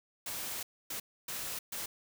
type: noise bursts at uneven times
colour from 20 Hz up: white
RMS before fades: -39 dBFS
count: 4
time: 0.26-0.63 / 0.9-1 / 1.28-1.59 / 1.72-1.86 s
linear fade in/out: 5 ms
effects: none